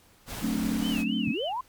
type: noise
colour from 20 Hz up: pink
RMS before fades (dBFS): -37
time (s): 0.26-1.05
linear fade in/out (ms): 50
type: chord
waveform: sine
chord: D dominant seventh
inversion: first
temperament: just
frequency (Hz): 183.54 / 220.2 / 264.3 / 293.7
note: F#3 / A3 / C4 / D4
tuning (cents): -14 / +2 / +18 / 0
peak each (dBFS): -33 / -28 / -31 / -33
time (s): 0.42-1.32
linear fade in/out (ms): 10
type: tone with vibrato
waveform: sine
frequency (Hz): 2800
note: F7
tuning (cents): +4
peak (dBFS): -33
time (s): 0.81-1.53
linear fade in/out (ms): 50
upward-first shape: sine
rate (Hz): 3.6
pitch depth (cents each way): 170
type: linear sweep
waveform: sine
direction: up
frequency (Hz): 92.5 to 1062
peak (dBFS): -28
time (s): 1.27-1.61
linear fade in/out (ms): 5
effects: pink hiss -59 dBFS RMS until 1.68 s + MP3 96 kbps